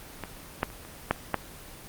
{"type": "clicks", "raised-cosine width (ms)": 0.5, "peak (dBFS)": [-19, -9, -29, -29, -7, -30, -8], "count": 7, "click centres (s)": [0.237, 0.631, 0.702, 0.85, 1.11, 1.162, 1.343], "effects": ["pink hiss -45 dBFS RMS until 1.88 s", "Opus 24 kbps"]}